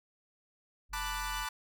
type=tone; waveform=triangle; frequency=45.7 Hz; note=F#1; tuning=21 cents flat; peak=-39 dBFS; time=0.89-1.47 s; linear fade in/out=50 ms
type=chord; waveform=sawtooth; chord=B minor seventh; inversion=third; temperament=equal with one note detuned; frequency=883.6 / 987.8 / 1174.7 / 1480 Hz; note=A5 / B5 / D6 / F#6; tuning=+7 / 0 / 0 / 0 cents; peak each=-37 dBFS; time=0.93-1.49 s; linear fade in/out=5 ms
effects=none